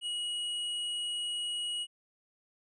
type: tone with hard clipping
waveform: sine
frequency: 2905 Hz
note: F#7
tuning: 32 cents flat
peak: -34 dBFS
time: 0.01-1.87 s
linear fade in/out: 50 ms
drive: 11 dB
effects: resampled to 22050 Hz